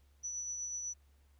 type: tone with tremolo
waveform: sine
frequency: 5930 Hz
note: F#8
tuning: 3 cents sharp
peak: -36 dBFS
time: 0.23-0.94 s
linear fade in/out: 20 ms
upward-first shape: triangle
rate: 8.1 Hz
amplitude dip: 35%
effects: added 70 Hz sine -63 dBFS peak until 1.39 s + pink hiss -75 dBFS RMS until 1.39 s